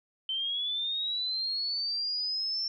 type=linear sweep; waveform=sine; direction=up; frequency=3078 to 5400 Hz; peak=-29 dBFS; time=0.29-2.68 s; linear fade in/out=2 ms; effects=none